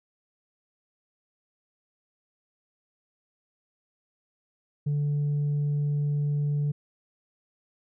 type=tone with tanh clipping; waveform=sine; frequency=145.9 Hz; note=D3; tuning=11 cents flat; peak=-24 dBFS; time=4.86-6.72 s; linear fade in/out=10 ms; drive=1 dB; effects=none